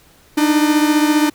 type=beating tone pair; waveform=45% pulse; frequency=298.4 / 313.4 Hz; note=D4 / D#4; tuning=+28 / +13 cents; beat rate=15 Hz; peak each=-13 / -18 dBFS; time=0.37-1.3 s; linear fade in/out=10 ms; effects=pink hiss -50 dBFS RMS until 1.34 s